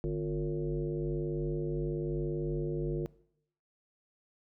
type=tone with frequency modulation; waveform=sine; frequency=251.1 Hz; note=B3; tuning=29 cents sharp; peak=-30 dBFS; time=0.04-3.06 s; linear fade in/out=0 ms; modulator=101 Hz; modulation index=2.1; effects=noise-tail reverb RT60 0.7 s tail -20 dB re dry